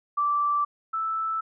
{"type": "tone pair in turn", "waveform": "sine", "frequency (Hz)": [1167, 1317.5], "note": ["D6", "E6"], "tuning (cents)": [-11, -1], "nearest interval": "major second", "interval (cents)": 210, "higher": "second", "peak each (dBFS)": [-21, -25], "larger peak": "first", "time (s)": [[0.17, 0.65], [0.93, 1.41]], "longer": "neither", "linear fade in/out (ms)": 10, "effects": []}